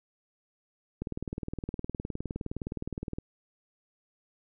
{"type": "click train", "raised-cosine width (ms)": 3, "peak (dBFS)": -21, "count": 43, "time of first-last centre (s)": [1.02, 3.185], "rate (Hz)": 19.4, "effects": []}